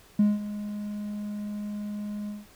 triangle tone with ADSR envelope, 207.8 Hz, G#3, 1 cent sharp, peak -13 dBFS, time 0.19-2.47 s, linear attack 6 ms, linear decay 190 ms, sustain -16 dB, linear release 190 ms, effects tanh soft clip ceiling -13 dBFS + pink hiss -55 dBFS RMS until 2.55 s

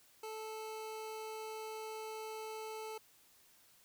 25% pulse tone, 437.4 Hz, A4, 10 cents flat, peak -39 dBFS, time 0.23-2.98 s, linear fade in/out 5 ms, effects white hiss -66 dBFS RMS until 3.84 s

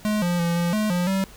square tone with pitch steps, 211.9 / 175.2 / 170.6 / 172.4 / 213.7 / 177.1 / 192.6 Hz, G#3 / F3 / F3 / F3 / G#3 / F3 / G3, +35 / +6 / -40 / -22 / +50 / +24 / -30 cents, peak -21 dBFS, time 0.05-1.24 s, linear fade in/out 0 ms, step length 170 ms, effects added 50 Hz sine -52 dBFS peak until 1.36 s + pink hiss -47 dBFS RMS until 1.36 s

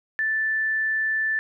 sine tone, 1760 Hz, A6, in tune, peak -21 dBFS, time 0.19-1.39 s, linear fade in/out 0 ms, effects none

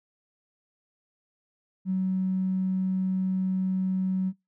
triangle tone with tanh clipping, 187.6 Hz, F#3, 24 cents sharp, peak -23 dBFS, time 1.85-4.33 s, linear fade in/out 50 ms, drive 2 dB, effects noise-tail reverb RT60 0.2 s tail -24 dB re dry

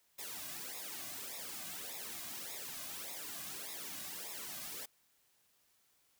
white noise with flanger, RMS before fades -45 dBFS, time 0.18-4.86 s, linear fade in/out 10 ms, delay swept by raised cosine 0.66 to 2.26 ms, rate 1.7 Hz, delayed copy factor -0.85, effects white hiss -73 dBFS RMS until 6.19 s

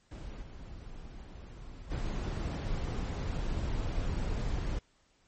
brown noise with level steps, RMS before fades -42 / -46 / -33 dBFS, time 0.11-4.79 s, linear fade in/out 5 ms, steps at 0.41 / 1.9 s, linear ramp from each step 20 ms, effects pink hiss -69 dBFS RMS until 5.27 s + MP3 32 kbps

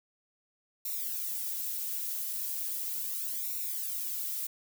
violet noise with flanger, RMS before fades -35 dBFS, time 0.85-4.47 s, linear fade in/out 5 ms, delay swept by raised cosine 0.62 to 3.52 ms, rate 0.37 Hz, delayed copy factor -0.8, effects none

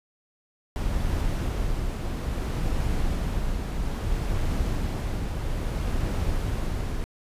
brown noise with tremolo, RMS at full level -25 dBFS, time 0.76-7.04 s, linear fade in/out 0 ms, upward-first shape triangle, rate 0.6 Hz, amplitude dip 35%, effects resampled to 32000 Hz

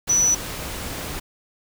sine tone in noise, 5940 Hz, F#8, 6 cents sharp, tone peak -15 dBFS, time 0.09-0.35 s, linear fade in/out 10 ms, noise pink, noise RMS -31 dBFS, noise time 0.07-1.2 s, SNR +13 dB, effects none

